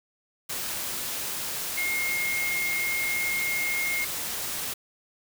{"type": "tone in noise", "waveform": "sine", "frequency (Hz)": 2142, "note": "C7", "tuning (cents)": 40, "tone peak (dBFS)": -26, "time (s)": [1.77, 4.05], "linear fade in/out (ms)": 10, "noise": "white", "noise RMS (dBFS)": -32, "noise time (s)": [0.49, 4.74], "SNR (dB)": 3, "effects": []}